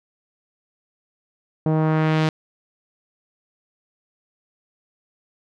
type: tone with low-pass filter sweep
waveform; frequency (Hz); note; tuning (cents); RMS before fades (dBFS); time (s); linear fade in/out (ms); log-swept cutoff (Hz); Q
sawtooth; 156.9; D#3; +15; -19; 1.66-2.29; 2; 630 to 4600; 1
effects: none